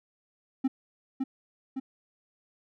triangle tone with echo, 264.5 Hz, C4, 19 cents sharp, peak -20 dBFS, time 0.64-0.68 s, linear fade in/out 10 ms, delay 560 ms, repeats 2, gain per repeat -4 dB, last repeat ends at 1.8 s, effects none

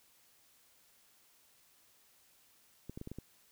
clicks, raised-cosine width 3 ms, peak -30 dBFS, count 6, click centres 2.896 / 2.975 / 3.014 / 3.074 / 3.116 / 3.186 s, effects white hiss -67 dBFS RMS until 3.51 s

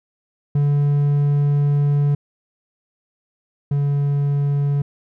triangle tone pair in turn, 144.1 / 142.53 Hz, D3 / C#3, -33 / +49 cents, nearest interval unison, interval 18 cents, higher first, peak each -12 / -14 dBFS, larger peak first, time 0.55-2.15 / 3.71-4.82 s, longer first, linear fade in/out 5 ms, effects none

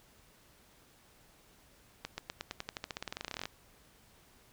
accelerating click train, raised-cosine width 0.2 ms, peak -20 dBFS, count 25, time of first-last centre 2.05-3.455 s, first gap 130 ms, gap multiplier 0.92, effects pink hiss -63 dBFS RMS until 4.52 s

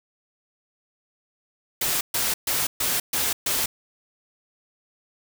white noise bursts, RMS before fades -24 dBFS, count 6, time 1.81-3.66 s, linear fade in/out 5 ms, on 200 ms, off 130 ms, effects none

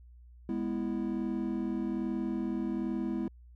triangle chord, E major, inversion first, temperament just, 206 / 247.2 / 329.6 Hz, G#3 / B3 / E4, -14 / +2 / 0 cents, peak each -33 dBFS, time 0.49-3.28 s, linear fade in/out 2 ms, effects added 60 Hz sine -51 dBFS peak until 3.55 s

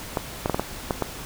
clicks, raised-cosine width 1 ms, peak -8 dBFS, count 7, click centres 0.172 / 0.459 / 0.497 / 0.545 / 0.596 / 0.908 / 1.023 s, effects pink hiss -37 dBFS RMS until 1.25 s

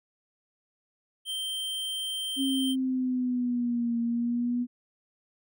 square tone, 3136 Hz, G7, in tune, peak -31 dBFS, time 1.25-2.76 s, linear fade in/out 50 ms
sine exponential two-way sweep, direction down then up, 272.3 to 233.1 to 245.1 Hz, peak -25 dBFS, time 2.36-4.67 s, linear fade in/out 50 ms, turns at 3.99 s
effects none

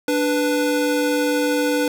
square tone pair together, 293.7 / 493.9 Hz, D4 / B4, 0 / 0 cents, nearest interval major sixth, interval 900 cents, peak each -21 dBFS, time 0.08-1.88 s, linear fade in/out 2 ms, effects none

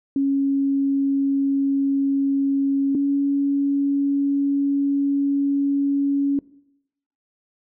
sine tone pair in turn, 275.8 / 280.3 Hz, C#4 / C#4, -9 / +19 cents, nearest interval unison, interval 28 cents, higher second, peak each -17 dBFS, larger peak neither, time 0.16-2.95 / 2.95-6.39 s, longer second, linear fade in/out 2 ms, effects noise-tail reverb RT60 0.8 s tail -21 dB re dry

